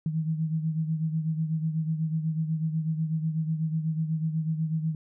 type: beating tone pair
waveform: sine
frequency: 158 / 166.1 Hz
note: D#3 / E3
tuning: +27 / +13 cents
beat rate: 8.1 Hz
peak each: -26 / -33 dBFS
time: 0.06-4.95 s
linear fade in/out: 2 ms
effects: none